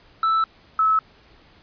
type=tone pair in turn; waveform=triangle / sine; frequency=1318.5 / 1298.8 Hz; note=E6 / E6; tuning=0 / -26 cents; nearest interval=unison; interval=26 cents; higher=first; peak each=-15 dBFS; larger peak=neither; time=0.23-0.44 / 0.79-0.99 s; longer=first; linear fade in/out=2 ms; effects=pink hiss -53 dBFS RMS until 1.62 s + resampled to 11025 Hz